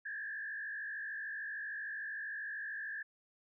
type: tone with frequency modulation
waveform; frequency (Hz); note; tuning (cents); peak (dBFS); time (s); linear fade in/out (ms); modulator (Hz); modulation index
sine; 1693; G#6; +33; -39; 0.05-3.03; 10; 53.2; 1.5
effects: none